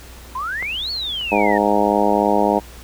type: exponential two-way sweep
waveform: sine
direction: up then down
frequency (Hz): 980 to 4496 to 1793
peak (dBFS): -22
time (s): 0.35-1.58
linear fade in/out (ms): 5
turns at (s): 0.91
type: clicks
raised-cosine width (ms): 0.5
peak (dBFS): -15 / -24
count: 2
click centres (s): 0.626 / 1.212
type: harmonic tone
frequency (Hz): 103.3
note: G#2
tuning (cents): -9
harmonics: 2 / 3 / 4 / 5 / 6 / 7 / 8 / 9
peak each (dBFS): -22 / -22 / -22 / -22 / -22 / -22 / -22 / -22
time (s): 1.31-2.6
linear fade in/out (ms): 20
effects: added 60 Hz sine -39 dBFS peak until 2.83 s + pink hiss -42 dBFS RMS until 2.83 s